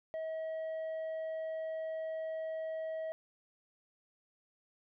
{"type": "tone with tanh clipping", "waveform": "sine", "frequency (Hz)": 640, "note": "D#5", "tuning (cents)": 49, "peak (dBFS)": -37, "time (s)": [0.14, 3.12], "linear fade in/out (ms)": 0, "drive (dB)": 4, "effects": []}